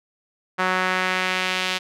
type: tone with band-pass filter sweep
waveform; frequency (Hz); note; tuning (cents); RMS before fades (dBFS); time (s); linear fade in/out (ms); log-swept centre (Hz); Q
sawtooth; 185; F#3; 0; -23; 0.58-1.79; 20; 1400 to 3200; 1.4
effects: none